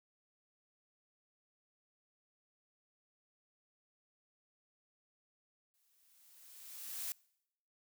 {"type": "noise with exponential growth", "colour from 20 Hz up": "blue", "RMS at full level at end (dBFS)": -39, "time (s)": [5.74, 7.12], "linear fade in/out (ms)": 0, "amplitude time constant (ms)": 300, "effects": ["noise-tail reverb RT60 0.8 s tail -25 dB re dry"]}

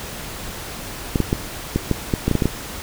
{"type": "clicks", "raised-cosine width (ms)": 3, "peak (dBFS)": -4, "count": 11, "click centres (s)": [1.158, 1.203, 1.329, 1.76, 1.913, 2.138, 2.28, 2.313, 2.353, 2.422, 2.456], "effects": ["pink hiss -32 dBFS RMS until 2.82 s"]}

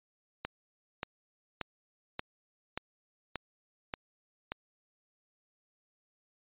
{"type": "click train", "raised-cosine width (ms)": 0.3, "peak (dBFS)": -18, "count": 8, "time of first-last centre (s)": [0.45, 4.52], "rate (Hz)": 1.72, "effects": ["resampled to 8000 Hz"]}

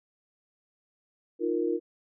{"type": "chord", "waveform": "sine", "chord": "Eb suspended second", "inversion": "none", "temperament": "equal", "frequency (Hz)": [311.1, 349.2, 466.2], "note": ["Eb4", "F4", "Bb4"], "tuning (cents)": [0, 0, 0], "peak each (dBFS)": [-31, -28, -30], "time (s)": [1.39, 1.8], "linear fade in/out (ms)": 50, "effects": []}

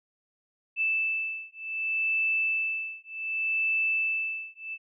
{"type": "beating tone pair", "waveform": "sine", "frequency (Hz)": [2638, 2638.66], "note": ["E7", "E7"], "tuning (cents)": [1, 1], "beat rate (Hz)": 0.66, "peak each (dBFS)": -29, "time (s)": [0.76, 4.78], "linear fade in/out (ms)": 50, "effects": []}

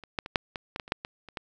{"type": "clicks", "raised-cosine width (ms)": 0.3, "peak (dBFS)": [-28, -12, -22, -6, -18, -17, -18, -29, -9, -19, -29, -18], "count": 12, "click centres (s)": [0.037, 0.188, 0.261, 0.358, 0.558, 0.761, 0.798, 0.879, 0.921, 1.049, 1.287, 1.372], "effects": []}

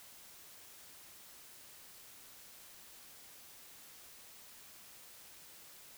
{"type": "silence", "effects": ["white hiss -56 dBFS RMS until 5.97 s"]}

